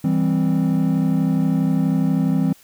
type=chord; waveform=triangle; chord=C major; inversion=first; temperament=equal with one note detuned; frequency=164.81 / 197.13 / 261.6 Hz; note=E3 / G3 / C4; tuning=0 / +10 / 0 cents; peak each=-17 / -19 / -18 dBFS; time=0.04-2.53 s; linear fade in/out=5 ms; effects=tanh soft clip ceiling -5 dBFS + white hiss -51 dBFS RMS until 2.63 s